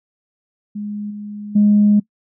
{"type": "tone with level steps", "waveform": "sine", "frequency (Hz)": 207.5, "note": "G#3", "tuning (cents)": -1, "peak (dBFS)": [-23, -27, -8], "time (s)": [0.75, 2], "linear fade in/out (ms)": 10, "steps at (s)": [1.1, 1.55], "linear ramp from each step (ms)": 10, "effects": ["noise-tail reverb RT60 0.1 s tail -22 dB re dry", "tanh soft clip ceiling -4 dBFS"]}